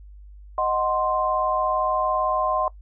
sine chord, C diminished, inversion first, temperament equal, 622.3 / 740 / 1046.5 Hz, Eb5 / Gb5 / C6, 0 / 0 / 0 cents, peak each -25 / -26 / -23 dBFS, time 0.58-2.68 s, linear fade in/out 2 ms, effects noise-tail reverb RT60 0.1 s tail -20 dB re dry + added 50 Hz sine -41 dBFS peak until 2.81 s

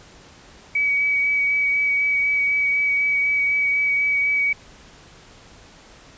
sine tone with vibrato, 2271 Hz, C#7, 41 cents sharp, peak -17 dBFS, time 0.75-4.53 s, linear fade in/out 5 ms, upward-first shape sine, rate 4 Hz, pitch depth 12 cents each way, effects pink hiss -47 dBFS RMS until 6.17 s + resampled to 16000 Hz

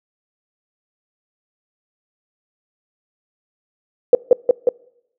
sine tone with echo, 493.9 Hz, B4, in tune, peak -3 dBFS, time 4.13-4.15 s, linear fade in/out 2 ms, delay 180 ms, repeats 3, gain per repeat -2 dB, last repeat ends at 4.69 s, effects noise-tail reverb RT60 0.8 s tail -25 dB re dry

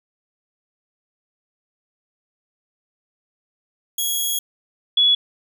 10% pulse / sine tone pair in turn, 3322 / 3390 Hz, G#7 / G#7, 0 / +35 cents, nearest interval unison, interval 35 cents, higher second, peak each -12 dBFS, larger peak neither, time 3.98-4.39 / 4.97-5.15 s, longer first, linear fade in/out 5 ms, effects none

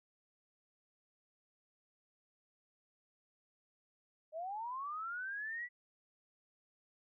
sine linear sweep, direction up, 605 to 1975.5 Hz, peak -39 dBFS, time 4.32-5.69 s, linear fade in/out 50 ms, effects none

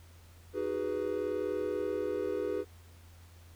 triangle chord, G# minor seventh, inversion second, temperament equal with one note detuned, 311.1 / 374.7 / 415.3 / 493.9 Hz, D#4 / F#4 / G#4 / B4, 0 / +22 / 0 / 0 cents, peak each -38 / -35 / -33 / -34 dBFS, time 0.53-2.65 s, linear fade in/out 50 ms, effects added 85 Hz sine -53 dBFS peak until 3.55 s + pink hiss -61 dBFS RMS until 3.55 s

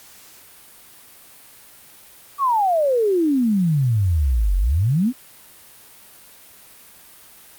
sine exponential two-way sweep, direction down then up, 1166 to 43.65 to 273 Hz, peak -15 dBFS, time 2.38-5.13 s, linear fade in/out 50 ms, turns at 4.57 s, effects white hiss -46 dBFS RMS until 7.58 s + Opus 48 kbps

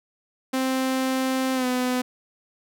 sawtooth tone with pitch glide, 261.6 to 251.4 Hz, C4 to B3, 0 to +31 cents, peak -18 dBFS, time 0.53-2.02 s, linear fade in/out 10 ms, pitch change -69 cents, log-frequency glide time 1.54-1.66 s, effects none

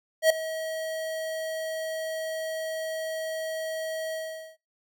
square tone with ADSR envelope, 639 Hz, D#5, 46 cents sharp, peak -15 dBFS, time 0.22-4.57 s, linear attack 81 ms, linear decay 4 ms, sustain -16 dB, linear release 440 ms, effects noise-tail reverb RT60 0.2 s tail -19 dB re dry

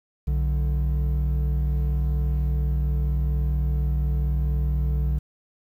triangle tone pair together, 62.56 / 146.83 Hz, B1 / D3, +23 / 0 cents, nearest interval octave + minor third, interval 1477 cents, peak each -19 / -26 dBFS, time 0.27-5.19 s, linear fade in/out 10 ms, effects 9-bit

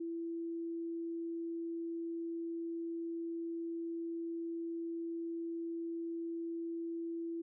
sine tone, 334.1 Hz, E4, 23 cents sharp, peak -37 dBFS, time 0-7.42 s, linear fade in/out 10 ms, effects none

